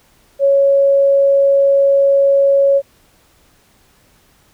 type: tone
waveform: sine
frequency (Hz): 554.4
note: C#5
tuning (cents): 0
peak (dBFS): -8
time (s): 0.39-2.82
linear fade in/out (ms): 50
effects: pink hiss -53 dBFS RMS until 4.53 s